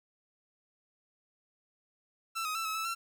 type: tone with pitch steps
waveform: sawtooth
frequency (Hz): 1335 / 1258 / 1331 / 1289 / 1312 / 1354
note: E6 / D#6 / E6 / E6 / E6 / E6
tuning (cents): +22 / +19 / +16 / -39 / -9 / +46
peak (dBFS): -29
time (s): 2.35-2.95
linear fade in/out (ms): 20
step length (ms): 100
effects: 11-bit